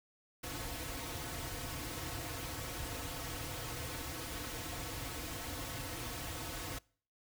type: noise with comb filter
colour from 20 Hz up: pink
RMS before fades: -42 dBFS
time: 0.43-6.79 s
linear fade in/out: 10 ms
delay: 5 ms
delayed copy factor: -1
effects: noise-tail reverb RT60 0.5 s tail -25 dB re dry